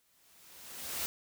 white noise with exponential growth, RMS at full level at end -34 dBFS, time 0-1.06 s, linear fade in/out 0 ms, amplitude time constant 230 ms, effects none

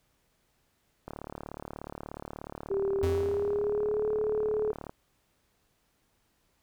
click train, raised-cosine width 1 ms, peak -25 dBFS, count 141, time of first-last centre 1.08-4.895 s, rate 36.7 Hz
sine tone with pitch glide, 392.4 to 427.9 Hz, G4 to A4, +2 to -48 cents, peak -26 dBFS, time 2.7-4.72 s, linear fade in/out 10 ms, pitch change +150 cents, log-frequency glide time 3-4.09 s
square tone with exponential decay, 87.31 Hz, F2, in tune, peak -27 dBFS, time 3.03-3.86 s, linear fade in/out 0 ms, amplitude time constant 180 ms
effects pink hiss -72 dBFS RMS until 6.62 s

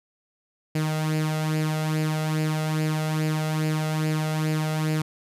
sawtooth tone with flanger, 155.56 Hz, D#3, in tune, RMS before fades -25 dBFS, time 0.75-5.02 s, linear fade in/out 5 ms, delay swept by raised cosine 0.41 to 1.51 ms, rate 2.4 Hz, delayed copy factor +0.55, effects resampled to 32000 Hz

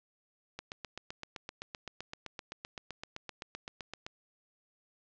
click train, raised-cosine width 0.2 ms, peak -23 dBFS, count 28, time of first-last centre 0.59-4.065 s, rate 7.77 Hz, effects low-pass 6000 Hz 12 dB/octave

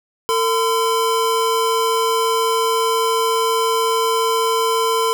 square tone pair together, 451.8 / 1019 Hz, A4 / C6, +46 / -46 cents, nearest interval octave + major second, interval 1408 cents, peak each -19 dBFS, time 0.29-5.13 s, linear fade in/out 0 ms, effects none

